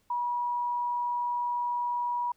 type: tone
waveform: sine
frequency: 967 Hz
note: B5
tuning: 37 cents flat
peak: -27 dBFS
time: 0.1-2.32 s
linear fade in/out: 5 ms
effects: pink hiss -70 dBFS RMS until 2.36 s